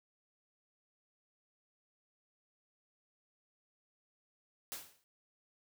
white noise with exponential decay, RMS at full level -40 dBFS, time 4.72-5.04 s, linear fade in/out 0 ms, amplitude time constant 68 ms, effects none

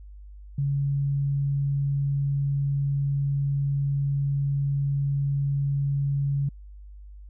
sine tone, 140 Hz, C#3, 18 cents sharp, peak -22 dBFS, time 0.58-6.49 s, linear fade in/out 5 ms, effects added 50 Hz sine -41 dBFS peak until 7.29 s

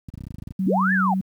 clicks, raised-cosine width 5 ms, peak -21 dBFS, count 12, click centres 0.087 / 0.14 / 0.177 / 0.208 / 0.238 / 0.269 / 0.307 / 0.344 / 0.385 / 0.423 / 0.474 / 0.508 s
sine tone, 189.8 Hz, F#3, 44 cents sharp, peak -20 dBFS, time 0.59-1.21 s, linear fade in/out 5 ms
sine linear two-way sweep, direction up then down, 164.81 to 1796 to 704 Hz, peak -19 dBFS, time 0.66-1.14 s, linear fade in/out 5 ms, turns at 0.93 s
effects high-pass 60 Hz 12 dB/octave + 9-bit

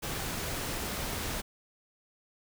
pink noise, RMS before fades -35 dBFS, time 0.02-1.42 s, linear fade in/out 20 ms, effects none

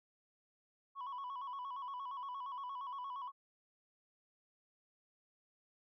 sine tone with vibrato, 1046.5 Hz, C6, in tune, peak -39 dBFS, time 0.95-3.32 s, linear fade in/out 50 ms, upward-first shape square, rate 8.6 Hz, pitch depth 93 cents each way, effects tanh soft clip ceiling -40 dBFS

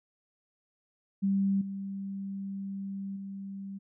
sine tone with level steps, 196 Hz, G3, in tune, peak -24 / -34 / -37 dBFS, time 1.22-3.79 s, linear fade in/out 20 ms, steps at 1.61 / 3.16 s, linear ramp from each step 5 ms, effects none

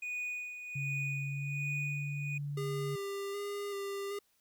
triangle tone with tremolo, 2470 Hz, D#7, 13 cents flat, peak -33 dBFS, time 0.02-2.38 s, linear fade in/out 5 ms, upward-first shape sine, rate 1.3 Hz, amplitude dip 60%
sine tone with pitch glide, 138.59 to 143.89 Hz, C#3 to D3, 0 to -35 cents, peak -35 dBFS, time 0.75-2.96 s, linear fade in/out 10 ms, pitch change +65 cents, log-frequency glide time 1.17-1.75 s
square tone with vibrato, 401.8 Hz, G4, 43 cents sharp, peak -37 dBFS, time 2.57-4.19 s, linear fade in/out 5 ms, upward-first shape square, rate 1.3 Hz, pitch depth 18 cents each way
effects white hiss -73 dBFS RMS until 4.4 s

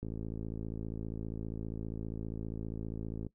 click train, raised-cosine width 3 ms, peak -27 dBFS, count 179, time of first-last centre 0.03-3.266 s, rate 55 Hz, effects noise-tail reverb RT60 0.1 s tail -18 dB re dry

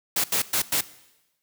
white noise bursts at uneven times, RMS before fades -23 dBFS, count 4, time 0.16-0.24 / 0.32-0.42 / 0.53-0.62 / 0.72-0.81 s, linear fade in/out 5 ms, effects noise-tail reverb RT60 1.0 s tail -18 dB re dry + high-pass 80 Hz 12 dB/octave

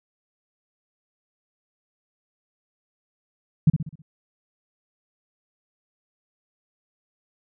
sine tone with echo, 155.56 Hz, D#3, in tune, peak -10 dBFS, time 3.67-3.7 s, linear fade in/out 5 ms, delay 64 ms, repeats 5, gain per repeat -7 dB, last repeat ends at 4.02 s, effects none

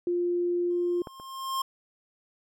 sine tone, 350.7 Hz, F4, 7 cents sharp, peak -24 dBFS, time 0.07-1.02 s, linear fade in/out 2 ms
square tone with exponential growth, 1064 Hz, C6, 29 cents sharp, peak -26 dBFS, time 0.7-1.62 s, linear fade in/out 5 ms, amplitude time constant 200 ms
clicks, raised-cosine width 1 ms, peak -23 / -31 dBFS, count 2, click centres 1.072 / 1.199 s
effects none

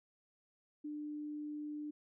sine tone, 298.3 Hz, D4, 27 cents sharp, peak -40 dBFS, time 0.84-1.91 s, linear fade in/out 10 ms, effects none

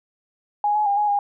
sine tone with pitch steps, 829 / 845 / 805 / 835 / 813 Hz, G#5 / G#5 / G5 / G#5 / G#5, -3 / +30 / +46 / +9 / -37 cents, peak -17 dBFS, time 0.64-1.19 s, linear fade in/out 2 ms, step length 110 ms, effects none

